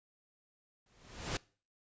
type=noise with exponential growth; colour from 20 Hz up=pink; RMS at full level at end=-33 dBFS; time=0.86-1.37 s; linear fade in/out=2 ms; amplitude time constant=110 ms; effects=noise-tail reverb RT60 0.4 s tail -23 dB re dry + resampled to 16000 Hz